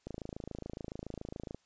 click train, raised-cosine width 2 ms, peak -27 dBFS, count 41, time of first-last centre 0.07-1.546 s, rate 27.1 Hz, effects white hiss -72 dBFS RMS until 1.65 s + resampled to 16000 Hz

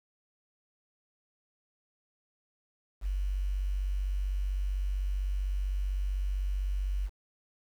sine tone with quantisation, 47.85 Hz, G1, 41 cents flat, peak -28 dBFS, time 3.01-7.1 s, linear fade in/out 50 ms, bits 9, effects none

